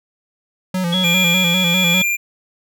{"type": "tone with vibrato", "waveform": "square", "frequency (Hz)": 178.4, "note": "F3", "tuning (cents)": 37, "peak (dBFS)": -18, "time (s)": [0.74, 2.02], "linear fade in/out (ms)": 5, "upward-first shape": "square", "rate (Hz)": 5, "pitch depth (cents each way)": 66}
{"type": "tone with pitch glide", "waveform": "sine", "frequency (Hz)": [3353, 3376], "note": ["G#7", "G#7"], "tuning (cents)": [16, 28], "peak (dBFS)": -17, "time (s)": [0.92, 2.03], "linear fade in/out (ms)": 10, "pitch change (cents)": 12, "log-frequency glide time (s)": [1.2, 1.75]}
{"type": "tone with tremolo", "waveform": "square", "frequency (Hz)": 2390, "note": "D7", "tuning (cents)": 30, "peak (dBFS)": -16, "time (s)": [1.03, 2.17], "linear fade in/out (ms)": 20, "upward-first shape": "sine", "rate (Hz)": 1.3, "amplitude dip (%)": 40}
{"effects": []}